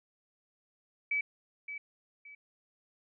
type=tone with echo; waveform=sine; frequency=2292 Hz; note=D7; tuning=43 cents flat; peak=-28 dBFS; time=1.11-1.21 s; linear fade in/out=5 ms; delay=570 ms; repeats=2; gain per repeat=-10 dB; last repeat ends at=2.35 s; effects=none